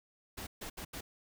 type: noise bursts at uneven times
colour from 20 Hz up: pink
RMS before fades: -43 dBFS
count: 4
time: 0.37-0.47 / 0.61-0.7 / 0.77-0.85 / 0.93-1.01 s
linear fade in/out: 10 ms
effects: none